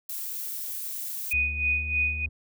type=noise; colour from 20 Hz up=violet; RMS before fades=-34 dBFS; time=0.09-1.33 s; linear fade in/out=5 ms
type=tone with tremolo; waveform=sine; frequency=2484 Hz; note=D#7; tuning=3 cents flat; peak=-21 dBFS; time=1.31-2.26 s; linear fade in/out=5 ms; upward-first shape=sine; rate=3.2 Hz; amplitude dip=70%
type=tone with pitch glide; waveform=triangle; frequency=73 to 75.75 Hz; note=D2 to D#2; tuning=-10 to -46 cents; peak=-30 dBFS; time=1.33-2.29 s; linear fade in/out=10 ms; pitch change=+64 cents; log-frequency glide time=1.49-1.9 s
effects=none